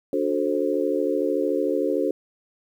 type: chord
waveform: sine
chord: D dominant seventh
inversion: none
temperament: just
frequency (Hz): 293.7 / 367.1 / 440.5 / 528.6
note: D4 / F#4 / A4 / C5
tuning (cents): 0 / -14 / +2 / +18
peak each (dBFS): -26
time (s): 0.13-2.11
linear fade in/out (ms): 2
effects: 9-bit